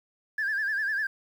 sine tone with vibrato, 1669 Hz, G#6, 8 cents sharp, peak -24 dBFS, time 0.38-1.07 s, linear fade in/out 5 ms, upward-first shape sine, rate 10 Hz, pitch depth 100 cents each way, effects tanh soft clip ceiling -23 dBFS + 9-bit

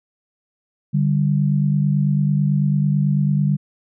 sine tone pair together, 146.93 / 196 Hz, D3 / G3, +1 / 0 cents, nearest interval perfect fourth, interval 499 cents, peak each -16 / -20 dBFS, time 0.93-3.57 s, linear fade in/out 20 ms, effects none

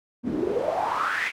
pink noise with band-pass filter sweep, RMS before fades -26 dBFS, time 0.23-1.32 s, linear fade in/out 50 ms, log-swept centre 230 to 2300 Hz, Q 6.8, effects none

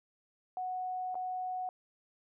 sine tone with dropouts, 738 Hz, F#5, 5 cents flat, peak -34 dBFS, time 0.57-1.69 s, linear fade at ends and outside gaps 1 ms, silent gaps 1.145-1.153 s, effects none

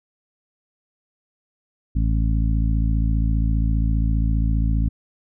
harmonic tone, 55 Hz, A1, in tune, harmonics 1 / 2 / 3 / 4 / 5, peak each -18 / -24 / -28 / -30 / -32 dBFS, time 1.95-4.89 s, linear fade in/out 10 ms, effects none

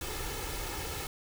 pink noise with comb filter, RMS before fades -37 dBFS, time 0.01-1.07 s, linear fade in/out 2 ms, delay 2.3 ms, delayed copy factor +0.65, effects none

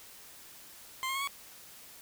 20% pulse tone with pitch steps, 1046.5 / 1070.3 / 1094.7 / 1119.7 Hz, C6 / C6 / C#6 / C#6, 0 / +39 / -22 / +17 cents, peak -27 dBFS, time 1.03-1.274 s, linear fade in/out 0 ms, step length 61 ms, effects white hiss -52 dBFS RMS until 2.01 s

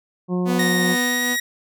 harmonic tone, 180 Hz, F#3, 47 cents flat, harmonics 1 / 2 / 3 / 4 / 5 / 6, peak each -20 / -25 / -33 / -37 / -39 / -37 dBFS, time 0.28-0.97 s, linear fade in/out 50 ms
sawtooth tone with tremolo, 246.9 Hz, B3, in tune, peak -17 dBFS, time 0.45-1.37 s, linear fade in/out 50 ms, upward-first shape triangle, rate 2.3 Hz, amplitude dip 45%
sawtooth tone with pitch glide, 1864.7 to 1899.5 Hz, A#6 to A#6, 0 to +32 cents, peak -17 dBFS, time 0.59-1.4 s, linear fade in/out 5 ms, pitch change +32 cents, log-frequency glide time 0.93-1.27 s
effects none

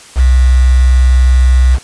sine tone with quantisation, 63.5 Hz, B1, 49 cents sharp, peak -4 dBFS, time 0.15-1.79 s, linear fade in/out 50 ms, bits 4, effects white hiss -36 dBFS RMS until 1.83 s + resampled to 22050 Hz

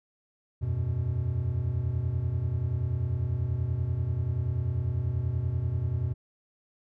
triangle chord, E suspended second, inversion none, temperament just, 82.41 / 92.71 / 123.61 Hz, E2 / F#2 / B2, 0 / +4 / +2 cents, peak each -31 / -29 / -27 dBFS, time 0.61-6.14 s, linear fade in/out 20 ms, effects none

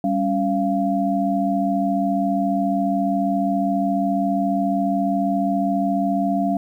sine tone cluster, 197.5 / 277.5 / 688 Hz, G3 / C#4 / F5, +13 / +2 / -26 cents, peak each -22 dBFS, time 0.04-6.57 s, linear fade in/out 2 ms, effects 9-bit

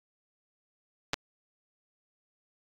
clicks, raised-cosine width 0.2 ms, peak -10 / -13 dBFS, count 2, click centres 1.134 / 1.141 s, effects AAC 64 kbps

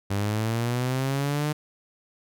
sawtooth linear sweep, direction up, 98 to 152.1 Hz, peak -20 dBFS, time 0.1-1.53 s, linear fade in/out 10 ms, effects none

